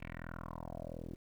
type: tone with low-pass filter sweep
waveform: 10% pulse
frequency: 41.44 Hz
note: E1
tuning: 10 cents sharp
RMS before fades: -45 dBFS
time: 0-1.16 s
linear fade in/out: 10 ms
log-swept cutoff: 2500 to 360 Hz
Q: 4.6
effects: 11-bit